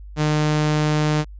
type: tone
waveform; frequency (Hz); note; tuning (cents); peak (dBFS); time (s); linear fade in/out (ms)
sawtooth; 151.8; D#3; -42; -13; 0.16-1.25; 50
effects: added 50 Hz sine -35 dBFS peak until 1.39 s + resampled to 16000 Hz